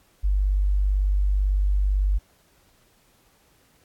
sine tone, 49 Hz, G1, in tune, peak -18 dBFS, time 0.23-2.19 s, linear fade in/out 20 ms, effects pink hiss -61 dBFS RMS until 3.84 s + AAC 64 kbps

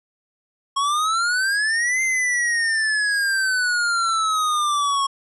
square exponential two-way sweep, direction up then down, 1092 to 2092 to 1092 Hz, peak -19 dBFS, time 0.76-5.07 s, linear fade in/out 10 ms, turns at 2.02 s, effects resampled to 24000 Hz

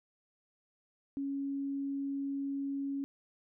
sine tone, 277.2 Hz, C#4, in tune, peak -33 dBFS, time 1.17-3.04 s, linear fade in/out 0 ms, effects none

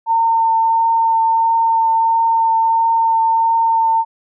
sine tone with vibrato, 907 Hz, A#5, 48 cents flat, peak -11 dBFS, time 0.06-4.05 s, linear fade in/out 50 ms, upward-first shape triangle, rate 1.5 Hz, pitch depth 12 cents each way, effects none

